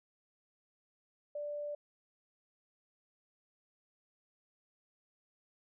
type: tone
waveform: sine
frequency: 587.3 Hz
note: D5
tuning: in tune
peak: -37 dBFS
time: 1.35-1.75 s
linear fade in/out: 5 ms
effects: none